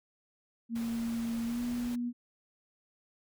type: tone with pitch glide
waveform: sine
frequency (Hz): 231.3 to 241.5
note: A#3 to B3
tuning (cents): -13 to -39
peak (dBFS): -31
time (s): 0.69-2.13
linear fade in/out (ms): 50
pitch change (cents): +74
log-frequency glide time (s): 1.45-1.61
type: noise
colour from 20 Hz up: pink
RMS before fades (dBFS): -47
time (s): 0.75-1.96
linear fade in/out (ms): 10
effects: none